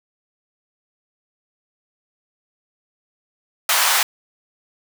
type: high-pass noise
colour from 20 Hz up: pink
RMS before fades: -17 dBFS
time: 3.69-4.03 s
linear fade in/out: 2 ms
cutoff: 810 Hz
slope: 24 dB/octave
effects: none